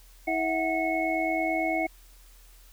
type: tone cluster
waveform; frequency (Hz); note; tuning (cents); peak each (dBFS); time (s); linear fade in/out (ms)
sine; 323.1 / 651 / 740 / 2192; E4 / E5 / F#5 / C#7; -35 / -22 / 0 / -20; -30; 0.27-1.87; 10
effects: added 41 Hz sine -51 dBFS peak until 2.72 s + white hiss -58 dBFS RMS until 2.72 s